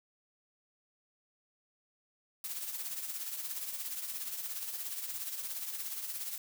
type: noise with tremolo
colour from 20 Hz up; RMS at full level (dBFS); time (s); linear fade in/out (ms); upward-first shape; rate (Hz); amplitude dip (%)
blue; -37; 2.44-6.38; 2; triangle; 17; 60
effects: none